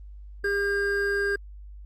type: tone pair together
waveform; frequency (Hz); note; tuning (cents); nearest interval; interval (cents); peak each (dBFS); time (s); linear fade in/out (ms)
triangle; 402.2 / 1607; G4 / G6; +44 / +43; 2 octaves; 2399; -24; 0.44-1.36; 5
effects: added 50 Hz sine -40 dBFS peak until 1.85 s + Opus 32 kbps